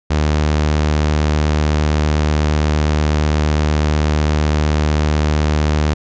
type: tone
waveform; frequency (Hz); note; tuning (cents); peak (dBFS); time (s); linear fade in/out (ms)
sawtooth; 75.7; D#2; -47; -9; 0.1-5.94; 10
effects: resampled to 16000 Hz